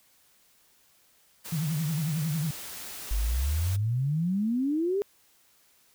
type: noise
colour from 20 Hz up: white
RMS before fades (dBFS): -40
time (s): 1.44-3.77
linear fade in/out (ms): 20
type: tone with vibrato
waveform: sine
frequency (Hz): 155.56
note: D#3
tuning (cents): 0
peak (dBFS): -26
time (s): 1.52-2.51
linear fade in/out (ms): 5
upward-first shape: triangle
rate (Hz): 11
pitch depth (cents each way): 170
type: exponential sweep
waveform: sine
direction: up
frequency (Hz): 47.15 to 415.3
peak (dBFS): -24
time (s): 3.11-5.02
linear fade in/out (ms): 0
effects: white hiss -63 dBFS RMS until 5.94 s